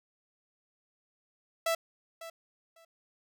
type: tone with echo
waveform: sawtooth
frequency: 661 Hz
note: E5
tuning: 5 cents sharp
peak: -23 dBFS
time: 1.66-1.75 s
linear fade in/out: 5 ms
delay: 550 ms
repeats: 2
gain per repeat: -15 dB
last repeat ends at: 2.85 s
effects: none